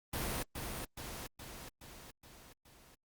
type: noise with echo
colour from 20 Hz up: pink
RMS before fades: -37 dBFS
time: 0.13-0.43 s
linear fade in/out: 5 ms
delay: 420 ms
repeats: 6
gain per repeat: -4 dB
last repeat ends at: 2.95 s
effects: Opus 32 kbps